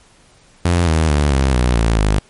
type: tone with pitch steps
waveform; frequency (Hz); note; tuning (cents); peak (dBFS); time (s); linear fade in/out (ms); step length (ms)
sawtooth; 87 / 79.78 / 73.16 / 67.09 / 61.52 / 56.41 / 51.73; F2 / D#2 / D2 / C2 / B1 / A1 / G#1; -6 / +44 / -6 / +44 / -6 / +44 / -6; -8; 0.65-2.19; 5; 220
effects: pink hiss -50 dBFS RMS until 2.29 s + MP3 48 kbps